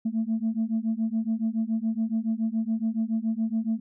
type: beating tone pair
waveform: sine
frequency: 220 / 227.1 Hz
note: A3 / A#3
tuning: 0 / -45 cents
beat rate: 7.1 Hz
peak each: -26 dBFS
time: 0.05-3.8 s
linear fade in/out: 10 ms
effects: tanh soft clip ceiling -19 dBFS